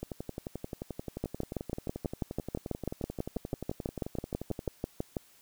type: two click trains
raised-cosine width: 2 ms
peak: -23 / -18 dBFS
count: 54 / 25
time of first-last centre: 0.03-4.679 / 1.24-5.168 s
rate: 11.4 / 6.11 Hz
effects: white hiss -61 dBFS RMS until 5.41 s